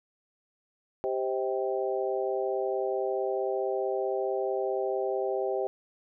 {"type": "harmonic tone with a mistuned harmonic", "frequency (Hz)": 130.81, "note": "C3", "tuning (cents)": 0, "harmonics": [3, 4, 5, 6], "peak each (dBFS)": [-30, -32, -34, -36], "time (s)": [1.04, 5.67], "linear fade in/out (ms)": 0, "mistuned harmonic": 5, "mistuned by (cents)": -41, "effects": []}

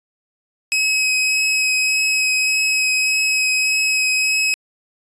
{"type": "tone with vibrato", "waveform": "sawtooth", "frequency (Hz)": 2548, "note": "D#7", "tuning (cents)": 41, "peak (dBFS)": -12, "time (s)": [0.72, 4.54], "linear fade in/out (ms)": 0, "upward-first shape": "triangle", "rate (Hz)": 1.7, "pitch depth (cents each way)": 12, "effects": ["resampled to 22050 Hz"]}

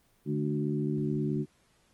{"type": "harmonic tone with a mistuned harmonic", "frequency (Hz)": 74, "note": "D2", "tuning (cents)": 14, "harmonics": [2, 3, 4, 5], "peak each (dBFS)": [-31, -33, -34, -35], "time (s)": [0.25, 1.46], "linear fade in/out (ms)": 50, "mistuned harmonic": 3, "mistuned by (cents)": -37, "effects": ["pink hiss -67 dBFS RMS until 1.93 s", "Opus 24 kbps"]}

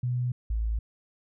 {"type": "tone pair in turn", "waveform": "sine", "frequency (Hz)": [123.8, 55.15], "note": ["B2", "A1"], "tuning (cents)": [5, 5], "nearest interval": "octave + major second", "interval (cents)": 1400, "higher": "first", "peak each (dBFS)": -25, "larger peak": "neither", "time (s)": [[0.03, 0.32], [0.5, 0.79]], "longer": "neither", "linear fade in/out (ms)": 5, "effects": []}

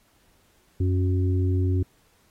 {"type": "harmonic tone", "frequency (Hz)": 92, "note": "F#2", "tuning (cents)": -9, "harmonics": [1, 3, 4], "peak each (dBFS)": [-20, -30, -32], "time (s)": [0.8, 1.83], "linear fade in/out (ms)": 5, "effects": ["pink hiss -63 dBFS RMS until 2.3 s", "AAC 48 kbps"]}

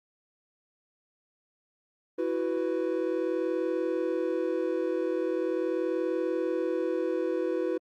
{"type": "chord", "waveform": "triangle", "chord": "E suspended second", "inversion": "none", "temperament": "equal with one note detuned", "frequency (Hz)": [329.6, 370, 495.6], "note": ["E4", "F#4", "B4"], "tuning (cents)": [0, 0, 6], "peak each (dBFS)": -29, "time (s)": [2.18, 7.78], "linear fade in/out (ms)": 10, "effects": ["Opus 32 kbps"]}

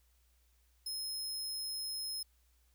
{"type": "tone", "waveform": "sawtooth", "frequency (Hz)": 5150, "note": "E8", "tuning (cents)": -41, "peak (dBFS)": -35, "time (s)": [0.86, 2.23], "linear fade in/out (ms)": 5, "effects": ["added 60 Hz sine -68 dBFS peak until 2.74 s", "white hiss -75 dBFS RMS until 2.74 s"]}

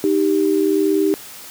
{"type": "tone pair together", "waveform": "sine", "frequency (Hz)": [311.1, 392], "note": ["D#4", "G4"], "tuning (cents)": [0, 0], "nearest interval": "major third", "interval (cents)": 400, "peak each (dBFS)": [-17, -16], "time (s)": [0.04, 1.14], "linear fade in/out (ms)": 0, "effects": ["white hiss -37 dBFS RMS until 1.5 s", "high-pass 100 Hz 12 dB/octave"]}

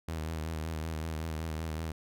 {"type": "tone with vibrato", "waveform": "sawtooth", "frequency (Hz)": 79.7, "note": "D#2", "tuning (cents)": 42, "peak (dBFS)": -30, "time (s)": [0.08, 1.92], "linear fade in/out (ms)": 5, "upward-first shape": "sine", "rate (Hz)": 5.3, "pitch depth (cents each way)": 48, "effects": []}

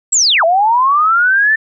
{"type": "linear two-way sweep", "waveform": "sine", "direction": "down then up", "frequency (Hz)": [7902, 639, 1791], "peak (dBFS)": -8, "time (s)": [0.12, 1.56], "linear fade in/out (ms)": 10, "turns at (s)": 0.44, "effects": []}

